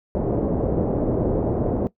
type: low-pass noise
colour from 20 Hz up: white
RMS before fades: -22 dBFS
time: 0.15-1.87 s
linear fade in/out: 0 ms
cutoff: 540 Hz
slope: 24 dB/octave
effects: noise-tail reverb RT60 0.1 s tail -18 dB re dry